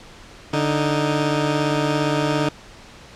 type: tone pair together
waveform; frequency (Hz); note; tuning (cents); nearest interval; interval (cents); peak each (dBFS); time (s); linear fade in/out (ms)
15% pulse; 146.83 / 311.1; D3 / D#4; 0 / 0; octave + minor second; 1300; -14 / -16; 0.53-2.49; 5
effects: pink hiss -43 dBFS RMS until 3.15 s + low-pass 6000 Hz 12 dB/octave